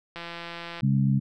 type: click train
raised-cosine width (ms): 0.3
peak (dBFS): -21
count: 111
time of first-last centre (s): 0.16-0.807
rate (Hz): 170
type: harmonic tone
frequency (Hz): 67.7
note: C#2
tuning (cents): -40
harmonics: 2 / 3 / 4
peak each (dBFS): -21 / -24 / -34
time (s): 0.82-1.2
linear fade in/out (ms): 20
effects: none